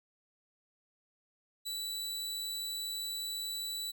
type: tone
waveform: sawtooth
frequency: 3951 Hz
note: B7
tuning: in tune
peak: -33 dBFS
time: 1.65-3.92 s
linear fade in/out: 20 ms
effects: none